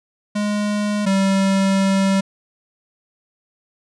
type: tone pair in turn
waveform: square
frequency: 207.7 / 194.01 Hz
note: G#3 / G3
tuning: 0 / -18 cents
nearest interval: minor second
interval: 118 cents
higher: first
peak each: -19 / -15 dBFS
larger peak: second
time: 0.35-1.06 / 1.06-2.21 s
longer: second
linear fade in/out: 10 ms
effects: resampled to 22050 Hz